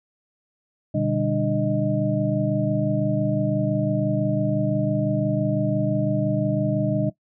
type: tone cluster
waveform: sine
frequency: 122 / 147.9 / 198 / 298.7 / 621 Hz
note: B2 / D3 / G3 / D4 / D#5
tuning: -21 / +13 / +18 / +29 / -3 cents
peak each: -26 dBFS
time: 0.94-7.1 s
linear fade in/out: 10 ms
effects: noise-tail reverb RT60 0.1 s tail -17 dB re dry